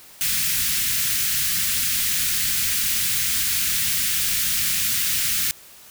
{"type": "band-stop noise", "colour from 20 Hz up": "white", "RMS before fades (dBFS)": -22, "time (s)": [0.21, 5.51], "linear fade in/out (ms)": 0, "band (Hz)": [210, 1600], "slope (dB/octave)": 24, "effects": ["white hiss -46 dBFS RMS until 5.9 s"]}